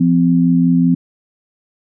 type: tone pair together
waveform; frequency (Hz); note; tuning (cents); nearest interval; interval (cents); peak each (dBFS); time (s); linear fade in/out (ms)
sine; 171.84 / 257.1; F3 / C4; -28 / -30; perfect fifth; 698; -12; 0-0.95; 10
effects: none